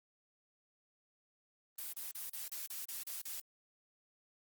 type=noise bursts; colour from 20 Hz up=blue; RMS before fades=-43 dBFS; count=9; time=1.78-3.402 s; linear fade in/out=5 ms; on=150 ms; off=34 ms; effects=Opus 24 kbps